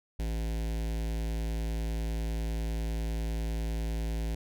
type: tone with notch filter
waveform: square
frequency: 55 Hz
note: A1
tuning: in tune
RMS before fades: -32 dBFS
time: 0.19-4.35 s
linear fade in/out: 5 ms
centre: 1200 Hz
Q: 1.3
effects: none

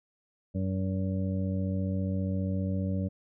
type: harmonic tone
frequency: 94.8 Hz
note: F#2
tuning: 43 cents sharp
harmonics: 1 / 2 / 3 / 5 / 6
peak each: -30 / -31 / -38 / -44 / -41 dBFS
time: 0.54-3.09 s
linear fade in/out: 20 ms
effects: none

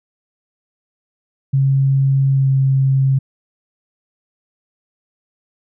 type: tone with pitch glide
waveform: sine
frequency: 136 to 134.52 Hz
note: C#3 to C3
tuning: -33 to +48 cents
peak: -11 dBFS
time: 1.53-3.19 s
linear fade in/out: 10 ms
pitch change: -19 cents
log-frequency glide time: 2.32-2.5 s
effects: none

